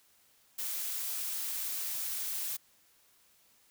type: noise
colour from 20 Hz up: blue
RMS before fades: -36 dBFS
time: 0.58-2.57 s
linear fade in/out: 10 ms
effects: white hiss -66 dBFS RMS until 3.7 s